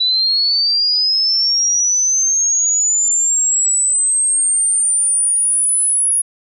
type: linear sweep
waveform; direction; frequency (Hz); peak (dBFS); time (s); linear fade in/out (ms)
sine; up; 3934 to 10480; -12; 0-6.22; 10
effects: none